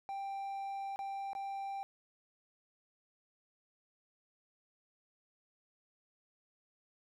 triangle tone with dropouts, 787 Hz, G5, 7 cents sharp, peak -36 dBFS, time 0.09-1.83 s, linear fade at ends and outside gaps 0 ms, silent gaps 0.96-0.991 / 1.332-1.351 s, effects none

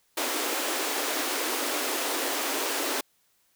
pink high-pass noise, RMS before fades -29 dBFS, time 0.17-3.01 s, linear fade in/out 5 ms, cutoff 260 Hz, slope 96 dB/octave, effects white hiss -68 dBFS RMS until 3.55 s

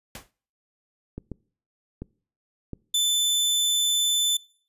pink noise with exponential decay, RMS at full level -35 dBFS, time 0.15-0.31 s, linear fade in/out 2 ms, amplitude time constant 33 ms
clicks, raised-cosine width 3 ms, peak -21 dBFS, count 4, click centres 1.18 / 1.317 / 2.02 / 2.733 s
sawtooth tone, 3521 Hz, A7, in tune, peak -17 dBFS, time 2.94-4.37 s, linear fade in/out 5 ms
effects noise-tail reverb RT60 0.5 s tail -24 dB re dry + resampled to 32000 Hz

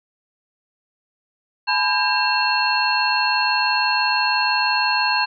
sine tone cluster, 850 / 996 / 1603 / 2706 / 4286 Hz, G#5 / B5 / G6 / E7 / C8, +40 / +14 / +38 / +45 / +41 cents, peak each -23 dBFS, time 1.67-5.26 s, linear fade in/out 20 ms, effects none

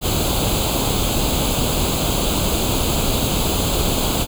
pink noise with comb filter, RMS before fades -19 dBFS, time 0.01-4.27 s, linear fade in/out 50 ms, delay 0.27 ms, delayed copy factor +0.8, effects none

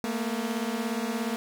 sawtooth beating tone pair, 220 / 237 Hz, A3 / A#3, 0 / +29 cents, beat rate 17 Hz, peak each -27 dBFS, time 0.04-1.36 s, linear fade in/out 0 ms, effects none

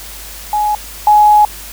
sine tone pair in turn, 840 / 840 Hz, G#5 / G#5, +19 / +19 cents, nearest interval unison, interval 0 cents, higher neither, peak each -11 / -4 dBFS, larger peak second, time 0.53-0.75 / 1.07-1.45 s, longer second, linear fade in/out 2 ms, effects added 50 Hz sine -34 dBFS peak until 1.72 s + white hiss -31 dBFS RMS until 1.72 s

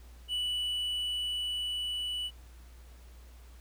triangle tone with level ramp, 2960 Hz, F#7, in tune, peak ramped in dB -28 to -31 dBFS, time 0.28-2.31 s, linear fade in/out 50 ms, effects added 60 Hz sine -49 dBFS peak until 3.6 s + pink hiss -61 dBFS RMS until 3.6 s

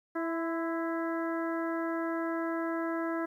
harmonic tone with a mistuned harmonic, 330 Hz, E4, 2 cents sharp, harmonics 1 / 2 / 3 / 4 / 5 / 6, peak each -32 / -37 / -41 / -40 / -42 / -48 dBFS, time 0.15-3.26 s, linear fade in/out 10 ms, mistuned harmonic 3, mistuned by +33 cents, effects 11-bit

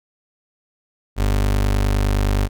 30% pulse tone, 49.69 Hz, G1, 24 cents sharp, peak -13 dBFS, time 1.16-2.49 s, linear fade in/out 50 ms, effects none

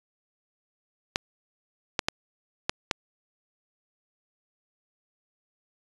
clicks, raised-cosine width 0.2 ms, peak -6 dBFS, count 5, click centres 1.159 / 1.992 / 2.085 / 2.695 / 2.912 s, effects resampled to 22050 Hz

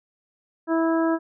harmonic tone, 327.4 Hz, E4, 12 cents flat, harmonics 1 / 2 / 3 / 4 / 5, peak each -20 / -26 / -30 / -32 / -34 dBFS, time 0.67-1.19 s, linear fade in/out 50 ms, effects none

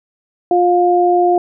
sine tone pair together, 353.7 / 707.4 Hz, F4 / F5, +22 / +22 cents, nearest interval octave, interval 1200 cents, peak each -12 / -12 dBFS, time 0.51-1.38 s, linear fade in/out 2 ms, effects none

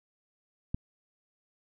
click, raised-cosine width 5 ms, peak -18 dBFS, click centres 0.745 s, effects none

